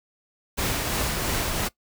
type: noise with tremolo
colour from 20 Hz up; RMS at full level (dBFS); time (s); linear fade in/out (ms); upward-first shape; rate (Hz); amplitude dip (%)
pink; -25; 0.57-1.69; 20; triangle; 2.9; 30
effects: noise-tail reverb RT60 0.1 s tail -20 dB re dry